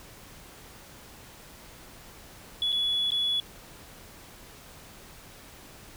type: tone with dropouts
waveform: sine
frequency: 3400 Hz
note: G#7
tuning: 40 cents sharp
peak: -23 dBFS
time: 2.62-3.4 s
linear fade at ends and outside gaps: 1 ms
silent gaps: 2.721-2.726 / 3.105-3.119 s
effects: tanh soft clip ceiling -20 dBFS + pink hiss -49 dBFS RMS until 5.96 s